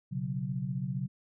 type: chord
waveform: sine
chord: B suspended second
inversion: none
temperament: equal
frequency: 123.47 / 138.59 / 185 Hz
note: B2 / C#3 / F#3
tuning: 0 / 0 / 0 cents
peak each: -37 / -34 / -36 dBFS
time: 0.11-1.08 s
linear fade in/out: 20 ms
effects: none